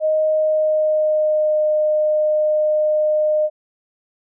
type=tone with pitch glide; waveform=sine; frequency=622.3 to 611.3 Hz; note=D#5 to D#5; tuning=0 to -31 cents; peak=-14 dBFS; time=0-3.5 s; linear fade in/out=50 ms; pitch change=-31 cents; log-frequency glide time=0.26-1.65 s; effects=none